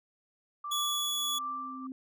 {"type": "tone with tremolo", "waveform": "sine", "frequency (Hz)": 1174.7, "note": "D6", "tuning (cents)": 0, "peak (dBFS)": -32, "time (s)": [0.64, 1.87], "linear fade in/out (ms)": 5, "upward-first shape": "triangle", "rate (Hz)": 1.5, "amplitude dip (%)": 75}
{"type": "tone", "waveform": "sawtooth", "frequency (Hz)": 3394, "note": "G#7", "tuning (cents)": 37, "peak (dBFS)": -27, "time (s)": [0.71, 1.39], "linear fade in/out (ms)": 10}
{"type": "tone with exponential growth", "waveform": "sine", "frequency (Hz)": 261.6, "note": "C4", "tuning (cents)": 0, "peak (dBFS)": -36, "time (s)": [0.72, 1.92], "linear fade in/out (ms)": 1, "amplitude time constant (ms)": 260}
{"effects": []}